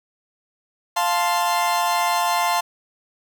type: chord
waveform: 40% pulse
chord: F major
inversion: none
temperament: equal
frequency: 698.5 / 880 / 1046.5 Hz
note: F5 / A5 / C6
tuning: 0 / 0 / 0 cents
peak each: -22 dBFS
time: 0.96-2.61 s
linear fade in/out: 10 ms
effects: none